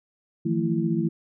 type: tone cluster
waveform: sine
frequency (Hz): 158.8 / 173.6 / 221.8 / 333.7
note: D#3 / F3 / A3 / E4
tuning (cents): +36 / -10 / +14 / +21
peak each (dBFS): -27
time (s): 0.45-1.09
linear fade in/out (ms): 10
effects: none